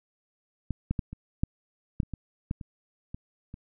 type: clicks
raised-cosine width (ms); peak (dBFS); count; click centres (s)
5; -17 / -14 / -16 / -26 / -12 / -11 / -29 / -22 / -17 / -27 / -24 / -28; 12; 0.707 / 0.91 / 0.992 / 1.13 / 1.435 / 2.002 / 2.032 / 2.137 / 2.511 / 2.612 / 3.145 / 3.541
effects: none